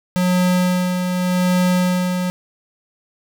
square tone with tremolo, 181.1 Hz, F#3, 37 cents flat, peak -14 dBFS, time 0.16-2.3 s, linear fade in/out 0 ms, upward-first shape sine, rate 0.85 Hz, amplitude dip 45%, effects none

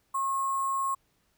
sine tone with sample-and-hold, 1082 Hz, C#6, 42 cents flat, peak -26 dBFS, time 0.14-0.95 s, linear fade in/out 10 ms, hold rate 8820 Hz, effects pink hiss -71 dBFS RMS until 1.37 s

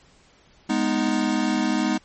square chord, G# minor, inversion none, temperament equal with one note detuned, 207.7 / 248.1 / 311.1 Hz, G#3 / B3 / D#4, 0 / +8 / 0 cents, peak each -26 / -25 / -25 dBFS, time 0.69-1.98 s, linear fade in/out 10 ms, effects pink hiss -56 dBFS RMS until 2.04 s + MP3 32 kbps

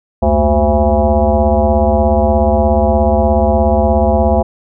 sine tone with frequency modulation, 369.1 Hz, F#4, 4 cents flat, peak -8 dBFS, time 0.22-4.43 s, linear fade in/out 10 ms, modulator 151 Hz, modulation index 2.9, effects none

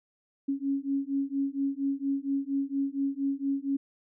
sine beating tone pair, 274 / 278.3 Hz, C#4 / C#4, -20 / +7 cents, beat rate 4.3 Hz, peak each -30 dBFS, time 0.48-3.77 s, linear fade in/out 10 ms, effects none

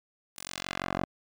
10% pulse tone with band-pass filter sweep, 45.91 Hz, F#1, 13 cents flat, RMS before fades -35 dBFS, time 0.36-1.05 s, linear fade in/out 10 ms, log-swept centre 12000 to 600 Hz, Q 0.75, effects none

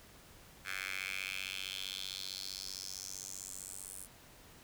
10% pulse tone with high-pass filter sweep, 95.4 Hz, G2, 47 cents flat, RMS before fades -43 dBFS, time 0.64-4.08 s, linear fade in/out 50 ms, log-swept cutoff 1800 to 9700 Hz, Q 3.7, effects pink hiss -58 dBFS RMS until 4.63 s

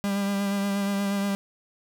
45% pulse tone with vibrato, 199.4 Hz, G3, 30 cents sharp, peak -24 dBFS, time 0.04-1.35 s, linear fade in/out 0 ms, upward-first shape sine, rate 8.4 Hz, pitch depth 22 cents each way, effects none

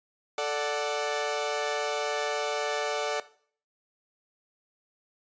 sawtooth chord, D major, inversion second, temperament equal, 440 / 587.3 / 740 Hz, A4 / D5 / F#5, 0 / 0 / 0 cents, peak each -28 / -27 / -30 dBFS, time 0.38-3.2 s, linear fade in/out 2 ms, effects noise-tail reverb RT60 0.5 s tail -17 dB re dry + resampled to 16000 Hz

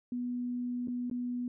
sine tone with dropouts, 245.3 Hz, B3, 12 cents flat, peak -32 dBFS, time 0.12-1.48 s, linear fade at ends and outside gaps 2 ms, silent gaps 0.874-0.882 / 1.099-1.112 s, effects none

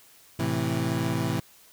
25% pulse chord, A minor, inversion none, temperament equal, 110 / 130.81 / 164.81 Hz, A2 / C3 / E3, 0 / 0 / 0 cents, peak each -26 dBFS, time 0.39-1.4 s, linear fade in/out 5 ms, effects white hiss -55 dBFS RMS until 1.72 s

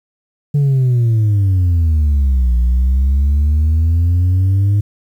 sine exponential two-way sweep, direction down then up, 146.83 to 59.3 to 103.4 Hz, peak -7 dBFS, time 0.54-4.81 s, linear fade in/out 10 ms, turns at 2.56 s, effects tanh soft clip ceiling -9 dBFS + 8-bit

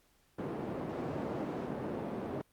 white band-pass noise, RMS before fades -38 dBFS, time 0.38-2.42 s, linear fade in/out 10 ms, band 140 to 450 Hz, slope 12 dB/octave, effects pink hiss -70 dBFS RMS until 2.52 s + Opus 48 kbps

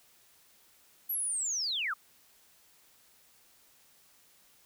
sine linear sweep, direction down, 12000 to 1108.7 Hz, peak -30 dBFS, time 1.09-1.94 s, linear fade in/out 10 ms, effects white hiss -63 dBFS RMS until 4.65 s

